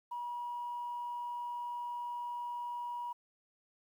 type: tone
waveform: sine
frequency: 963 Hz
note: B5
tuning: 44 cents flat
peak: -36 dBFS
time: 0.11-3.13 s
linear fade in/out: 10 ms
effects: tanh soft clip ceiling -33 dBFS + 11-bit